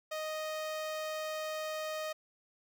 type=tone with notch filter; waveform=sawtooth; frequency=622.3 Hz; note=D#5; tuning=in tune; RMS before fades=-38 dBFS; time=0.11-2.13 s; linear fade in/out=10 ms; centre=9900 Hz; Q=2; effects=none